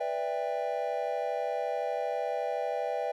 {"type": "chord", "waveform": "triangle", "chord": "E minor seventh", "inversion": "second", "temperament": "equal with one note detuned", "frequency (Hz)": [493.9, 587.3, 659.3, 797.2], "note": ["B4", "D5", "E5", "G5"], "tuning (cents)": [0, 0, 0, 29], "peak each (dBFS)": -33, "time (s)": [0, 3.12], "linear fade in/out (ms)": 10, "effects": []}